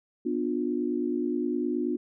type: chord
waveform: sine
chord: B diminished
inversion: none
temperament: just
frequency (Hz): 246.9 / 296.3 / 355.6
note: B3 / D4 / F4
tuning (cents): 0 / +15 / +31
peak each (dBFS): -30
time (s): 0.25-1.97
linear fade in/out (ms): 10
effects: none